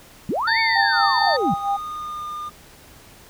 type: linear two-way sweep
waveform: sine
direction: up then down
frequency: 139.5 to 2271 to 139.5 Hz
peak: -20 dBFS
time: 0.29-1.54 s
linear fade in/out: 2 ms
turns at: 0.59 s
type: harmonic tone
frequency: 900 Hz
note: A5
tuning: 39 cents sharp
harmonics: 1 / 2 / 4 / 5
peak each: -22 / -23 / -32 / -25 dBFS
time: 0.47-1.37 s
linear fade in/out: 10 ms
type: tone with tremolo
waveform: sine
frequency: 800 Hz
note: G5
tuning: 35 cents sharp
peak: -18 dBFS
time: 0.75-1.77 s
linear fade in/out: 10 ms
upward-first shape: sine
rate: 4.4 Hz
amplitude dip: 75%
type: tone with pitch glide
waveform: triangle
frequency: 1252 to 1208.7 Hz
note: D#6 to D6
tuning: +10 to +49 cents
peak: -26 dBFS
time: 0.92-2.5 s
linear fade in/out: 20 ms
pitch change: -61 cents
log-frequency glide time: 1.3-2.29 s
effects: pink hiss -47 dBFS RMS until 3.29 s